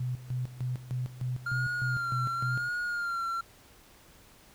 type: tone with tremolo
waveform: sine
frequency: 125.7 Hz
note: B2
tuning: 31 cents sharp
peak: -29 dBFS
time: 0-2.69 s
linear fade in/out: 5 ms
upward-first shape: square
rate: 3.3 Hz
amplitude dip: 80%
type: tone with vibrato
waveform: triangle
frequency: 1399 Hz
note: F6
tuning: 3 cents sharp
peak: -28 dBFS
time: 1.46-3.41 s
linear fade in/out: 5 ms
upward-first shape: sine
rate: 0.95 Hz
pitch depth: 52 cents each way
effects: pink hiss -57 dBFS RMS until 4.54 s